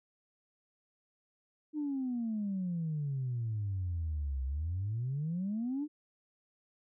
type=exponential two-way sweep; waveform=sine; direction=down then up; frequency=308.8 to 64.4 to 308.8 Hz; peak=-31 dBFS; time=1.73-5.88 s; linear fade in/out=50 ms; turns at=4.44 s; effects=tanh soft clip ceiling -28 dBFS